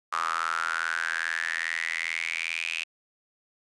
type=tone with high-pass filter sweep; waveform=sawtooth; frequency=82.41 Hz; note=E2; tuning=in tune; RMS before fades=-30 dBFS; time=0.12-2.84 s; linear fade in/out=10 ms; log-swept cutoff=1200 to 2600 Hz; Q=8.9; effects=resampled to 22050 Hz